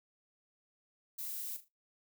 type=noise with echo; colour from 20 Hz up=violet; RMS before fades=-41 dBFS; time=1.18-1.57 s; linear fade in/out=10 ms; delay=39 ms; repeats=3; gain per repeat=-11 dB; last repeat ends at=1.687 s; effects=noise-tail reverb RT60 0.2 s tail -22 dB re dry